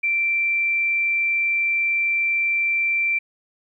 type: tone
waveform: sine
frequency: 2349 Hz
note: D7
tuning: in tune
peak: -18 dBFS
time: 0.03-3.19 s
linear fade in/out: 10 ms
effects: 10-bit